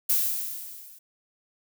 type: noise with level ramp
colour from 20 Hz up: violet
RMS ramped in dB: -21 to -50 dBFS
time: 0.09-0.99 s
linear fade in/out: 10 ms
effects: none